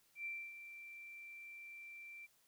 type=tone with ADSR envelope; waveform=sine; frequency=2349 Hz; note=D7; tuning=in tune; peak=-40 dBFS; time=0.15-2.27 s; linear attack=100 ms; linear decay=270 ms; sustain=-10 dB; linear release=23 ms; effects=white hiss -73 dBFS RMS until 2.47 s